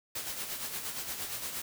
white noise with tremolo, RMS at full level -36 dBFS, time 0.15-1.62 s, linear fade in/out 5 ms, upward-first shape sine, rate 8.6 Hz, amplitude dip 50%, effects none

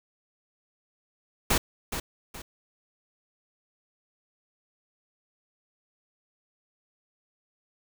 pink noise with echo, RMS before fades -23 dBFS, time 1.5-1.58 s, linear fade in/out 5 ms, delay 420 ms, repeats 2, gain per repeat -9 dB, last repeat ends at 2.42 s, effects none

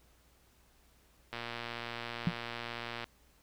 click train, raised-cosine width 0.3 ms, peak -23 dBFS, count 203, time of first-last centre 1.33-3.042 s, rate 118 Hz
sine tone with exponential decay, 171.8 Hz, F3, 28 cents flat, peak -22 dBFS, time 2.27-2.34 s, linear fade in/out 2 ms, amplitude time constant 15 ms
effects added 60 Hz sine -67 dBFS peak until 3.42 s + pink hiss -67 dBFS RMS until 3.42 s

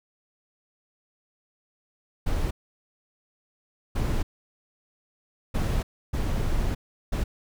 brown noise bursts at uneven times, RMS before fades -25 dBFS, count 5, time 2.26-2.51 / 3.95-4.23 / 5.54-5.83 / 6.13-6.75 / 7.12-7.24 s, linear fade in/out 10 ms, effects none

